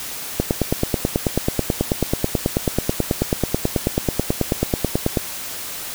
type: click train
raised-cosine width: 2 ms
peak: -3 dBFS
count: 45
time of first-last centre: 0.4-5.172 s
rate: 9.22 Hz
effects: white hiss -30 dBFS RMS until 5.94 s